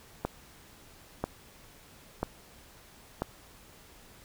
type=click train; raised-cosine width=1 ms; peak=-15 dBFS; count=4; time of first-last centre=0.25-3.22 s; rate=1.01 Hz; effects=pink hiss -55 dBFS RMS until 4.24 s